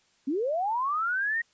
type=linear sweep; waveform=sine; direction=up; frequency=248.1 to 1892 Hz; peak=-25 dBFS; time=0.27-1.42 s; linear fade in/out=10 ms; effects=white hiss -66 dBFS RMS until 1.53 s + resampled to 16000 Hz